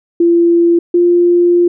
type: tone pair in turn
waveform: sine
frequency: 341.1 / 349.1 Hz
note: F4 / F4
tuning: -41 / -1 cents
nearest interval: unison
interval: 40 cents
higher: second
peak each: -6 dBFS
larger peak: neither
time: 0.2-0.79 / 0.94-1.68 s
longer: second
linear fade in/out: 5 ms
effects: none